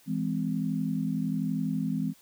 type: chord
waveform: sine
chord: E augmented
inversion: none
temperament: just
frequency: 164.81 / 206 / 257.5 Hz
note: E3 / G#3 / B#3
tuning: 0 / -14 / -28 cents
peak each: -31 dBFS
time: 0.06-2.14 s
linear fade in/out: 50 ms
effects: white hiss -59 dBFS RMS until 2.21 s